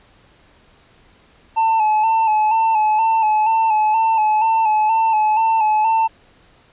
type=tone with vibrato; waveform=triangle; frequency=876 Hz; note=A5; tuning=8 cents flat; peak=-11 dBFS; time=1.56-6.08 s; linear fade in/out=20 ms; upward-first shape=square; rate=2.1 Hz; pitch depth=38 cents each way; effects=pink hiss -52 dBFS RMS until 6.72 s + resampled to 8000 Hz